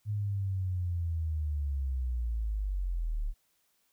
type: linear sweep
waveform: sine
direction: down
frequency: 106 to 34.65 Hz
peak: -29 dBFS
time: 0.05-3.34 s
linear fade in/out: 50 ms
effects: white hiss -73 dBFS RMS until 3.92 s